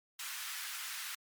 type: high-pass noise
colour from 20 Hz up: pink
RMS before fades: -42 dBFS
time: 0.19-1.15 s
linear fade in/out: 5 ms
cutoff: 1300 Hz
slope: 24 dB/octave
effects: MP3 96 kbps